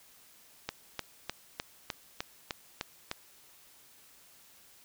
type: click train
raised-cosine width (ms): 0.2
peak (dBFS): -16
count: 9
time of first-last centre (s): 0.69-3.114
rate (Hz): 3.3
effects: white hiss -59 dBFS RMS until 4.84 s